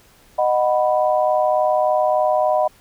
sine chord, B major, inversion first, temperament just, 617.4 / 740.8 / 987.8 Hz, D#5 / F#5 / B5, -14 / +2 / 0 cents, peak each -17 / -19 / -23 dBFS, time 0.38-2.68 s, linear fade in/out 10 ms, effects pink hiss -52 dBFS RMS until 2.8 s

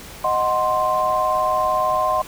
sine chord, C diminished, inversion first, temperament equal, 622.3 / 740 / 1046.5 Hz, Eb5 / Gb5 / C6, 0 / 0 / 0 cents, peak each -22 / -23 / -19 dBFS, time 0.24-2.22 s, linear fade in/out 5 ms, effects pink hiss -38 dBFS RMS until 2.27 s

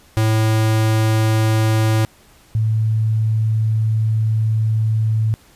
square / sine tone pair in turn, 110 / 110 Hz, A2 / A2, 0 / 0 cents, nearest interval unison, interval 0 cents, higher neither, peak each -14 dBFS, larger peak neither, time 0.17-2.05 / 2.55-5.34 s, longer second, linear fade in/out 0 ms, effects pink hiss -50 dBFS RMS until 5.55 s + resampled to 32000 Hz

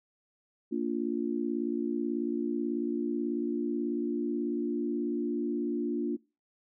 sine chord, Bb major, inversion none, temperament just, 233.1 / 291.4 / 349.6 Hz, Bb3 / D4 / F4, 0 / -13 / +2 cents, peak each -33 / -32 / -33 dBFS, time 0.71-6.17 s, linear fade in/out 20 ms, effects noise-tail reverb RT60 0.3 s tail -23 dB re dry

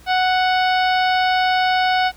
harmonic tone, 740 Hz, F#5, in tune, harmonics 1 / 2 / 3 / 4 / 5 / 6 / 7, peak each -16 / -22 / -26 / -28 / -30 / -32 / -33 dBFS, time 0.06-2.12 s, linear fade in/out 50 ms, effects added 60 Hz sine -48 dBFS peak until 2.16 s + pink hiss -48 dBFS RMS until 2.16 s

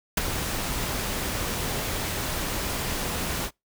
pink noise with ADSR envelope, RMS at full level -20 dBFS, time 0.17-3.51 s, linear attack 6 ms, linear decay 16 ms, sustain -9 dB, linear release 63 ms, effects noise-tail reverb RT60 0.2 s tail -26 dB re dry

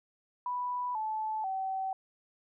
sine tone with pitch steps, 987 / 869.2 / 765.5 Hz, B5 / A5 / G5, -1 / -21 / -41 cents, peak -31 dBFS, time 0.46-1.93 s, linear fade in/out 2 ms, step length 490 ms, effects none

